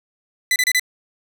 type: tone bursts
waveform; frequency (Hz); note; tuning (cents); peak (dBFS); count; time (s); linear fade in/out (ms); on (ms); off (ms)
sawtooth; 2002; B6; +23; -11; 4; 0.51-0.796; 2; 49; 30
effects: none